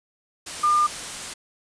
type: tone in noise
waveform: sine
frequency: 1204 Hz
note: D6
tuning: 43 cents sharp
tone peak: -16 dBFS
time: 0.63-0.87 s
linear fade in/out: 10 ms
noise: white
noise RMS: -33 dBFS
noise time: 0.46-1.34 s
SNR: +14 dB
effects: resampled to 22050 Hz